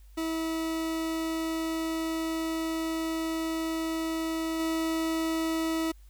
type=tone with level steps; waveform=40% pulse; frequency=323.8 Hz; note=E4; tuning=31 cents flat; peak=-28 / -26 dBFS; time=0.17-5.92 s; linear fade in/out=10 ms; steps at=4.59 s; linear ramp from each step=10 ms; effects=added 50 Hz sine -49 dBFS peak until 6.09 s + white hiss -66 dBFS RMS until 6.09 s